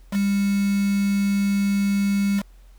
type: tone with quantisation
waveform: sine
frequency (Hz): 200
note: G3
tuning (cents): +35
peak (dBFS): -18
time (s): 0.11-2.43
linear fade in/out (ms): 50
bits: 5
effects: added 43 Hz sine -45 dBFS peak until 2.78 s + pink hiss -61 dBFS RMS until 2.78 s